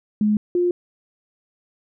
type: tone pair in turn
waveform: sine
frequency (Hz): 211 / 353.5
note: G#3 / F4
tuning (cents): +28 / +21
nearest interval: major sixth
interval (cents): 893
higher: second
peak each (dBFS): -15 / -16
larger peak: first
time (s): 0.21-0.37 / 0.55-0.71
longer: neither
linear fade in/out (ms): 2
effects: none